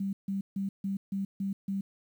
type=tone bursts; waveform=sine; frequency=196 Hz; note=G3; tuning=in tune; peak=-29 dBFS; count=7; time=0-1.81 s; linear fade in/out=5 ms; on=130 ms; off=150 ms; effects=10-bit